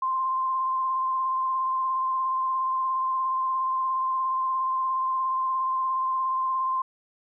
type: tone with vibrato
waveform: sine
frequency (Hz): 1046.5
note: C6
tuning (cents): 0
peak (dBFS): -23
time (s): 0.02-6.82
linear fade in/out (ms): 5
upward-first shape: triangle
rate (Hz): 17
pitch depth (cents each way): 22
effects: none